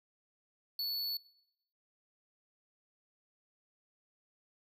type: tone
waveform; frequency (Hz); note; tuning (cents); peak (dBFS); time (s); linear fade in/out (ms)
square; 4435; C#8; 0; -34; 0.79-1.17; 2
effects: noise-tail reverb RT60 0.9 s tail -23 dB re dry